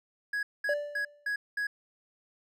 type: tone bursts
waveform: triangle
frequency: 1665 Hz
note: G#6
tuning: 4 cents sharp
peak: -27 dBFS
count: 5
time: 0.33-1.67 s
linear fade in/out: 5 ms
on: 100 ms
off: 210 ms
type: tone with exponential decay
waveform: triangle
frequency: 585 Hz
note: D5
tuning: 7 cents flat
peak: -23 dBFS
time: 0.69-1.29 s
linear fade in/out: 2 ms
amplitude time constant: 130 ms
effects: none